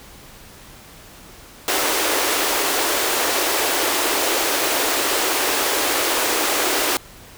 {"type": "high-pass noise", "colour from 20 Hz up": "pink", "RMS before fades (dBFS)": -20, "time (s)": [1.68, 6.97], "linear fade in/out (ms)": 0, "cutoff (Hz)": 300, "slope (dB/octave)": 48, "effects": ["pink hiss -43 dBFS RMS until 7.37 s"]}